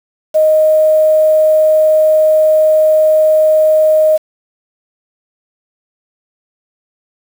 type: tone with quantisation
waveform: sine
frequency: 622.3 Hz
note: D#5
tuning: in tune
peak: -6 dBFS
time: 0.34-4.18 s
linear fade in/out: 20 ms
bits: 5
effects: none